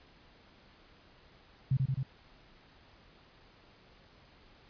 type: tone with echo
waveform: sine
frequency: 132.8 Hz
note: C3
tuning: 26 cents sharp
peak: -24 dBFS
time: 1.71-1.77 s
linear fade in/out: 5 ms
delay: 87 ms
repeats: 3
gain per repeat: -2 dB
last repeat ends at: 2.031 s
effects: pink hiss -60 dBFS RMS until 4.69 s + resampled to 11025 Hz